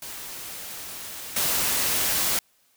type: noise with level steps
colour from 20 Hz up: white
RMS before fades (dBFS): -37 / -24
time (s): 0.02-2.39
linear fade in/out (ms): 2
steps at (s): 1.36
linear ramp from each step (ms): 5
effects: white hiss -64 dBFS RMS until 2.76 s